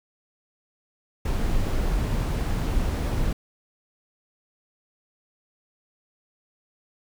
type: noise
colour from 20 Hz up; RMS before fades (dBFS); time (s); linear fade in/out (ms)
brown; -24; 1.25-3.33; 5
effects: none